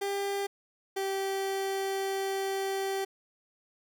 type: tone pair in turn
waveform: 30% pulse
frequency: 398.5 / 388.5 Hz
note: G4 / G4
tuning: +28 / -16 cents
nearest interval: unison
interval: 44 cents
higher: first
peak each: -27 dBFS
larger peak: neither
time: 0.01-0.47 / 0.96-3.05 s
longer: second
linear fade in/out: 10 ms
effects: none